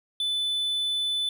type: tone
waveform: triangle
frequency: 3500 Hz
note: A7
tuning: 10 cents flat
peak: -23 dBFS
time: 0.2-1.29 s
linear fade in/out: 2 ms
effects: none

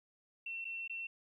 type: tone with dropouts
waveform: sine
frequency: 2705 Hz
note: E7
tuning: 44 cents sharp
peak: -39 dBFS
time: 0.46-1.07 s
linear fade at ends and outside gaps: 5 ms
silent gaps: 0.645-0.651 / 0.878-0.896 s
effects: 13-bit

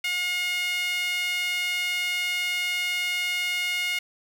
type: tone with high-pass filter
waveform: sawtooth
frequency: 718 Hz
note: F5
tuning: 48 cents sharp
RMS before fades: -27 dBFS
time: 0.04-3.99 s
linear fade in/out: 5 ms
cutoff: 2400 Hz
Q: 9.6
effects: none

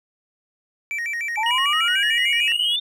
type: tone with vibrato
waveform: triangle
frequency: 2086 Hz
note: C7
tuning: 6 cents flat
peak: -22 dBFS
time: 0.91-2.52 s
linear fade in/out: 0 ms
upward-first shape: square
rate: 6.7 Hz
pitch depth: 190 cents each way
type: exponential sweep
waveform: sine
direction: up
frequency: 840 to 3634 Hz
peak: -21 dBFS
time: 1.37-2.8 s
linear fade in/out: 10 ms
type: tone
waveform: triangle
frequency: 2897 Hz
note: F#7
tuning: 37 cents flat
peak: -19 dBFS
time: 1.46-2.76 s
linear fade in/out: 2 ms
effects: none

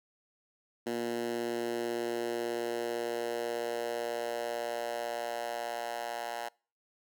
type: tone with high-pass filter sweep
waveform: 10% pulse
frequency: 118.1 Hz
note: A#2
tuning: 23 cents sharp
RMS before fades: -35 dBFS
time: 0.86-6.49 s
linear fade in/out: 10 ms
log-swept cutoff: 280 to 800 Hz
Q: 2.3
effects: noise-tail reverb RT60 0.4 s tail -26 dB re dry

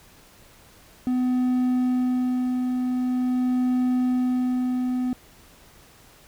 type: tone with tremolo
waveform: triangle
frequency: 251.6 Hz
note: B3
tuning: 32 cents sharp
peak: -17 dBFS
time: 1.07-5.13 s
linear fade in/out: 0 ms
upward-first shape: sine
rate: 0.45 Hz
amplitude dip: 30%
effects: pink hiss -52 dBFS RMS until 6.27 s

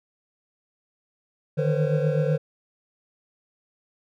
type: tone cluster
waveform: triangle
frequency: 150.2 / 158.2 / 459.9 / 506 / 542 Hz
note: D3 / D#3 / A#4 / B4 / C#5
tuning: +39 / +29 / -23 / +42 / -39 cents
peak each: -21 / -27 / -28 / -25 / -28 dBFS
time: 1.57-2.38 s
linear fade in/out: 20 ms
effects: none

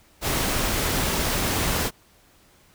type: noise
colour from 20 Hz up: pink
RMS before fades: -24 dBFS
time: 0.21-1.91 s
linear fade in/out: 50 ms
effects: pink hiss -57 dBFS RMS until 2.74 s

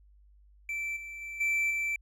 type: tone with level steps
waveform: triangle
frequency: 2332 Hz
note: D7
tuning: 13 cents flat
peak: -30 / -38 / -36 / -24 / -27 dBFS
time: 0.69-1.96 s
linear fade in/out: 2 ms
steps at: 0.96 / 1.21 / 1.4 / 1.7 s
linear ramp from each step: 10 ms
effects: added 50 Hz sine -56 dBFS peak until 2.01 s

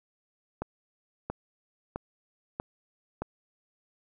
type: accelerating click train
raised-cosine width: 1 ms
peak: -18 dBFS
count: 5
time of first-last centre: 0.62-3.22 s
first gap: 680 ms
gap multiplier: 0.97
effects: none

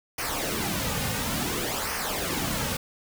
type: noise with flanger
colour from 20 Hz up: pink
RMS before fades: -29 dBFS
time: 0.18-2.77 s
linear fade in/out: 5 ms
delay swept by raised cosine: 0.26 to 3.06 ms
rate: 0.57 Hz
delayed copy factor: -0.65
effects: none

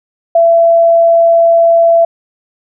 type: tone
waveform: sine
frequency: 671 Hz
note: E5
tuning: 31 cents sharp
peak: -4 dBFS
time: 0.35-2.05 s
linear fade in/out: 5 ms
effects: none

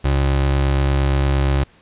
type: tone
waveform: 30% pulse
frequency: 68.6 Hz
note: C#2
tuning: 17 cents flat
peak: -12 dBFS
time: 0.04-1.64 s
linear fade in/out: 10 ms
effects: pink hiss -52 dBFS RMS until 1.81 s + resampled to 8000 Hz

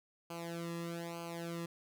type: tone with flanger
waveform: sawtooth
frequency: 169.1 Hz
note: E3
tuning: 44 cents sharp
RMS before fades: -42 dBFS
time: 0.3-1.66 s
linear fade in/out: 5 ms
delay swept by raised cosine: 0.54 to 1.34 ms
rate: 1.1 Hz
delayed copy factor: -1
effects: none

